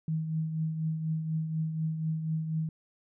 sine tone with tremolo, 158.9 Hz, D#3, 37 cents sharp, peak -26 dBFS, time 0.08-2.69 s, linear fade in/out 2 ms, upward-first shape triangle, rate 4.1 Hz, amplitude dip 55%, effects none

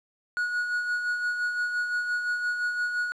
triangle tone with tremolo, 1456 Hz, F#6, 28 cents flat, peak -22 dBFS, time 0.37-3.12 s, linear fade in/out 0 ms, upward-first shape sine, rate 5.8 Hz, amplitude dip 45%, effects resampled to 22050 Hz + 10-bit

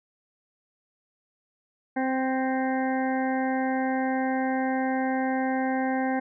harmonic tone with a mistuned harmonic, 261.6 Hz, C4, in tune, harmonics 1 / 2 / 3 / 4 / 6 / 7 / 8, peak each -26 / -32 / -29 / -42 / -36 / -38 / -42 dBFS, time 1.96-6.2 s, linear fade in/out 10 ms, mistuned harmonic 7, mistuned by +17 cents, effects none

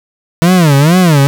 40% pulse tone with vibrato, 160 Hz, D#3, 49 cents sharp, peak -4 dBFS, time 0.42-1.27 s, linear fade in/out 0 ms, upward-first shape sine, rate 2.2 Hz, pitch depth 260 cents each way, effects none

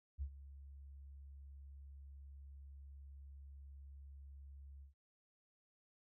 sine tone with ADSR envelope, 69.3 Hz, C#2, in tune, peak -37 dBFS, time 0.18-4.94 s, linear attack 39 ms, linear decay 71 ms, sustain -15 dB, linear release 120 ms, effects none

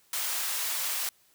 white high-pass noise, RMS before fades -31 dBFS, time 0.13-1.09 s, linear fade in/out 2 ms, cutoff 760 Hz, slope 12 dB/octave, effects white hiss -64 dBFS RMS until 1.34 s

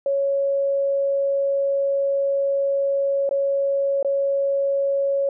sine tone with dropouts, 554.4 Hz, C#5, in tune, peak -18 dBFS, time 0.06-5.29 s, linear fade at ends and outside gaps 2 ms, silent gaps 3.292-3.31 / 4.028-4.047 s, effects none

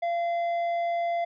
sine tone with tanh clipping, 686 Hz, F5, 31 cents flat, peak -26 dBFS, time 0.02-1.25 s, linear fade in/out 10 ms, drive 7 dB, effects none

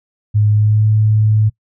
sine tone with pitch glide, 105.3 to 107.7 Hz, G#2 to A2, +24 to -37 cents, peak -9 dBFS, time 0.34-1.5 s, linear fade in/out 20 ms, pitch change +39 cents, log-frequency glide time 0.5-0.87 s, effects noise-tail reverb RT60 0.1 s tail -22 dB re dry

